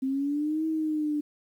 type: linear two-way sweep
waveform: sine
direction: up then down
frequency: 261.6 to 320 to 294.5 Hz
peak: -25 dBFS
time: 0.02-1.21 s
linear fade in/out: 10 ms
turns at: 0.66 s
effects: 10-bit